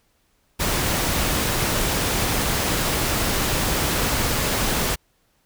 pink noise, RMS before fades -22 dBFS, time 0.59-4.96 s, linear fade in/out 20 ms, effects pink hiss -65 dBFS RMS until 5.45 s

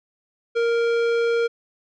sine tone with tanh clipping, 466.2 Hz, A#4, in tune, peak -20 dBFS, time 0.55-1.48 s, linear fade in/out 20 ms, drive 15 dB, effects none

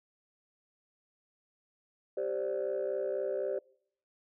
sine chord, G suspended fourth, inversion none, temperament equal, 392 / 523.3 / 587.3 Hz, G4 / C5 / D5, 0 / 0 / 0 cents, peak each -34 dBFS, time 2.17-3.59 s, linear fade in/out 5 ms, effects noise-tail reverb RT60 0.7 s tail -26 dB re dry + tanh soft clip ceiling -25 dBFS

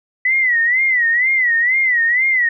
sine tone with vibrato, 1975.5 Hz, B6, in tune, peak -12 dBFS, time 0.25-2.49 s, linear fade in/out 5 ms, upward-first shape sine, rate 2.1 Hz, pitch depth 130 cents each way, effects none

